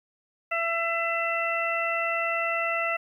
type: harmonic tone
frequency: 670 Hz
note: E5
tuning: 28 cents sharp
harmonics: 1 / 2 / 3 / 4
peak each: -30 / -30 / -30 / -30 dBFS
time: 0.51-2.97 s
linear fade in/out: 10 ms
effects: 10-bit